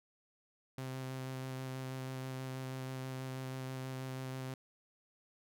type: tone with vibrato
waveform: sawtooth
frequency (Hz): 130.81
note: C3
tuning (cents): 0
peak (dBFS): -36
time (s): 0.78-4.54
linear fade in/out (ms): 2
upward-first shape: square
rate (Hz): 6.2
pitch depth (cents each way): 9
effects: none